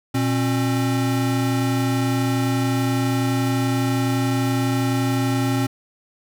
square tone pair together, 120 / 269.4 Hz, B2 / C#4, -49 / -49 cents, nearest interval octave + major second, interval 1400 cents, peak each -22 dBFS, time 0.14-5.67 s, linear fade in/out 10 ms, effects none

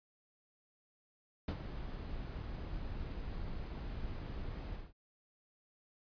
brown noise with ADSR envelope, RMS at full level -32 dBFS, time 1.48-4.93 s, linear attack 3 ms, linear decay 60 ms, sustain -10 dB, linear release 200 ms, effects resampled to 11025 Hz

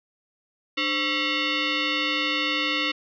sine tone with frequency modulation, 297.9 Hz, D4, 25 cents sharp, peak -22 dBFS, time 0.77-2.92 s, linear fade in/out 10 ms, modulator 818 Hz, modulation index 4.4, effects none

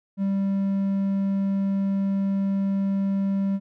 triangle tone, 196 Hz, G3, in tune, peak -19 dBFS, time 0.17-3.6 s, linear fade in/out 50 ms, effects none

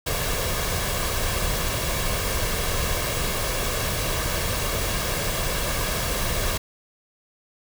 pink noise with comb filter, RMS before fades -25 dBFS, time 0.06-6.58 s, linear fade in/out 10 ms, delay 1.8 ms, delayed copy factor +0.5, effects none

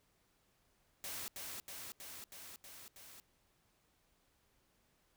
white noise with echo, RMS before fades -44 dBFS, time 1.04-1.28 s, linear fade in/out 0 ms, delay 320 ms, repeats 6, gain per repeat -2 dB, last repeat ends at 3.2 s, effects pink hiss -75 dBFS RMS until 5.16 s

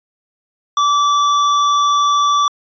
sine tone with hard clipping, 1159 Hz, D6, 23 cents flat, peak -13 dBFS, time 0.77-2.48 s, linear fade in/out 2 ms, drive 12 dB, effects resampled to 16000 Hz

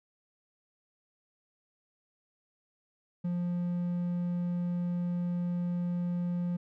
triangle tone, 175.6 Hz, F3, 10 cents sharp, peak -27 dBFS, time 3.24-6.57 s, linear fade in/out 10 ms, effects none

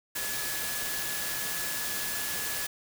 sine tone in noise, 1702 Hz, G#6, 42 cents sharp, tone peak -39 dBFS, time 0.15-2.67 s, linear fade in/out 10 ms, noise white, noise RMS -33 dBFS, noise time 0.15-2.67 s, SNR -9 dB, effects none

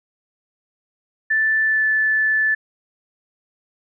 sine tone with pitch glide, 1760 to 1745.8 Hz, A6 to A6, 0 to -14 cents, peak -15 dBFS, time 1.3-2.55 s, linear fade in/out 10 ms, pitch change -14 cents, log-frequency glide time 1.64-1.85 s, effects none

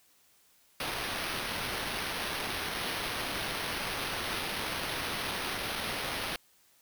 blue noise with sample-and-hold, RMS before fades -35 dBFS, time 0.8-6.36 s, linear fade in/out 2 ms, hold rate 7350 Hz, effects white hiss -65 dBFS RMS until 6.81 s

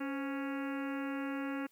harmonic tone with a mistuned harmonic, 277.2 Hz, C#4, in tune, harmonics 1 / 2 / 3 / 4 / 5 / 6 / 7 / 8 / 9 / 10, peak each -36 / -45 / -49 / -49 / -47 / -49 / -52 / -54 / -55 / -54 dBFS, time 0-1.67 s, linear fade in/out 10 ms, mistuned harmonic 2, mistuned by -87 cents, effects white hiss -70 dBFS RMS until 1.71 s

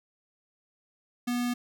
square tone with notch filter, 243.6 Hz, B3, 24 cents flat, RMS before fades -29 dBFS, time 1.27-1.54 s, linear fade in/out 10 ms, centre 590 Hz, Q 1.6, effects none

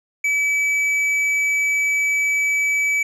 triangle tone with tanh clipping, 2294 Hz, D7, 41 cents flat, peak -18 dBFS, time 0.24-3.03 s, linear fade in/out 5 ms, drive 11 dB, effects none

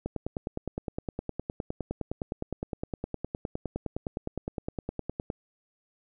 click train, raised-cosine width 2 ms, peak -18 dBFS, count 52, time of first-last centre 0.06-5.302 s, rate 9.73 Hz, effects none

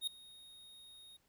square tone with ADSR envelope, 3729 Hz, A#7, in tune, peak -33 dBFS, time 0.01-1.17 s, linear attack 62 ms, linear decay 3 ms, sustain -22 dB, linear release 8 ms, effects pink hiss -75 dBFS RMS until 1.28 s

